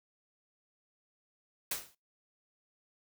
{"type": "noise with exponential decay", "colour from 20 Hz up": "white", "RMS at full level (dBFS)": -31, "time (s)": [1.71, 1.95], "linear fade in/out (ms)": 5, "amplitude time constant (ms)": 51, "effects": ["noise-tail reverb RT60 0.2 s tail -20 dB re dry"]}